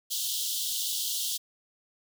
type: high-pass noise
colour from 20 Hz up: pink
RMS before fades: -31 dBFS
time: 0.1-1.38 s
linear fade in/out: 20 ms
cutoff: 3000 Hz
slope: 96 dB/octave
effects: none